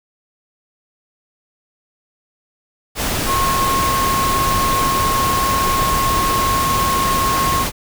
sine tone in noise, 1082 Hz, C#6, 42 cents flat, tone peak -16 dBFS, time 3.26-7.66 s, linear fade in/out 50 ms, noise pink, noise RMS -20 dBFS, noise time 2.95-7.72 s, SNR +1 dB, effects none

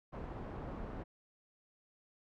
pink low-pass noise, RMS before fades -44 dBFS, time 0.12-1.04 s, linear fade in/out 20 ms, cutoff 970 Hz, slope 12 dB/octave, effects none

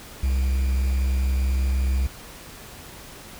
triangle tone with quantisation, 65.41 Hz, C2, in tune, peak -17 dBFS, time 0.23-2.07 s, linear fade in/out 5 ms, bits 7, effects pink hiss -42 dBFS RMS until 3.39 s

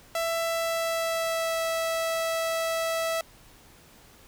sawtooth tone with pitch glide, 664 to 655.6 Hz, E5 to E5, +12 to -10 cents, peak -22 dBFS, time 0.15-3.21 s, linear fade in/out 2 ms, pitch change -22 cents, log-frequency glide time 0.4-1.6 s, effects pink hiss -54 dBFS RMS until 4.27 s

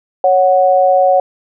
sine tone pair together, 554.4 / 738.6 Hz, C#5 / F#5, 0 / -3 cents, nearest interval perfect fourth, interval 497 cents, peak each -10 dBFS, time 0.24-1.2 s, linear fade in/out 2 ms, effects none

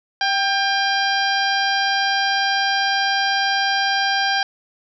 harmonic tone with a mistuned harmonic, 798 Hz, G5, 31 cents sharp, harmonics 1 / 2 / 3 / 4 / 5 / 6 / 7, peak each -21 / -21 / -30 / -26 / -31 / -26 / -31 dBFS, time 0.21-4.43 s, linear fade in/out 2 ms, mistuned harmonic 1, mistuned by -30 cents, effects none

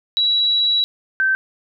sine tone pair in turn, 3905 / 1549.7 Hz, B7 / G6, -20 / -20 cents, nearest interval octave + major third, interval 1600 cents, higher first, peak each -14 dBFS, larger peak neither, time 0.17-0.84 / 1.2-1.35 s, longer first, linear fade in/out 0 ms, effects none

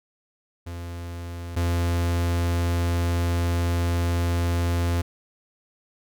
45% pulse tone pair in turn, 86 / 86 Hz, F2 / F2, -26 / -26 cents, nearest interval unison, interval 0 cents, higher neither, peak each -32 / -21 dBFS, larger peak second, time 0.66-1.56 / 1.56-5.02 s, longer second, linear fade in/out 10 ms, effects none

